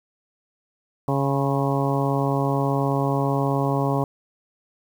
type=harmonic tone with a mistuned harmonic; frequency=138.59 Hz; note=C#3; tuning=in tune; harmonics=1 / 2 / 3 / 4 / 5 / 6 / 7 / 8; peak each=-23 / -26 / -28 / -29 / -30 / -31 / -31 / -32 dBFS; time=1.08-4.04 s; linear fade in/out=2 ms; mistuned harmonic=8; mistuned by=-37 cents; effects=8-bit

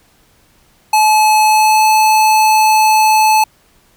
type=tone with pitch glide; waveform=square; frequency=860 to 866.5 Hz; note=A5 to A5; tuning=-40 to -27 cents; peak=-8 dBFS; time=0.93-3.44 s; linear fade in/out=5 ms; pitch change=+13 cents; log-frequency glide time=1.44-1.88 s; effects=pink hiss -52 dBFS RMS until 3.96 s

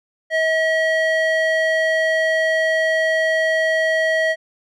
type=tone with band-pass filter; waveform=square; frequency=640 Hz; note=D#5; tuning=49 cents sharp; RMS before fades=-18 dBFS; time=0.3-4.36 s; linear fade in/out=50 ms; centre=1400 Hz; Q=8.2; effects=none

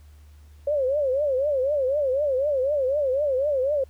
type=tone with vibrato; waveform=sine; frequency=553 Hz; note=C#5; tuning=4 cents flat; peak=-20 dBFS; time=0.67-3.84 s; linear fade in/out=5 ms; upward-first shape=triangle; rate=4 Hz; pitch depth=180 cents each way; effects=added 74 Hz sine -46 dBFS peak until 3.89 s + pink hiss -62 dBFS RMS until 3.89 s

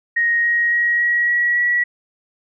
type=tone with pitch steps; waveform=sine; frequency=1873 / 1884.9 / 1897 / 1909 / 1921.2 / 1933.5 Hz; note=A#6 / A#6 / A#6 / A#6 / B6 / B6; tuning=+8 / +19 / +30 / +41 / -48 / -37 cents; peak=-14 dBFS; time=0.16-1.84 s; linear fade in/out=10 ms; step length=280 ms; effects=none

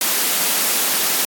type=high-pass noise; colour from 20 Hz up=white; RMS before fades=-18 dBFS; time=0.01-1.25 s; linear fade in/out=2 ms; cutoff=170 Hz; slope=48 dB/octave; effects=AAC 64 kbps

